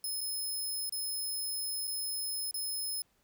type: tone with dropouts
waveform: 5% pulse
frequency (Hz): 5170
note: E8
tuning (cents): -34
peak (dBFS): -28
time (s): 0.04-3.02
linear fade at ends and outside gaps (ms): 2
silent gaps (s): 0.208-0.212 / 0.895-0.923 / 1.872-1.876 / 2.511-2.542
effects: pink hiss -72 dBFS RMS until 3.23 s